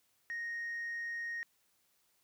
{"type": "tone", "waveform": "sine", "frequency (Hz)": 1864.7, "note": "A#6", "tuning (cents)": 0, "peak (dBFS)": -35, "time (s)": [0.3, 1.43], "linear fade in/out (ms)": 0, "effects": ["tanh soft clip ceiling -35 dBFS", "white hiss -74 dBFS RMS until 2.23 s"]}